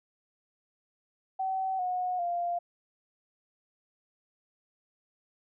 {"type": "tone with pitch steps", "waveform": "sine", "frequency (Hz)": [762, 728.4, 696.3], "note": ["G5", "F#5", "F5"], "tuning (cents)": [-49, -27, -5], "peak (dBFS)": -28, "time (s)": [1.39, 2.59], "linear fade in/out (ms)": 10, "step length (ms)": 400, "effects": []}